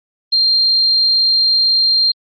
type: tone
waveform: sine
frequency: 4186 Hz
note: C8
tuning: in tune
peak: -10 dBFS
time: 0.32-2.12 s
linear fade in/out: 10 ms
effects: Opus 48 kbps